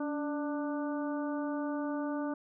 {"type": "harmonic tone with a mistuned harmonic", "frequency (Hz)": 296.4, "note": "D4", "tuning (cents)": 16, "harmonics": [1, 2, 3, 4, 5], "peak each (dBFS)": [-33, -39, -43, -45, -47], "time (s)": [0, 2.34], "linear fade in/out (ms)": 5, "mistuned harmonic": 1, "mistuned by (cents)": -50, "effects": []}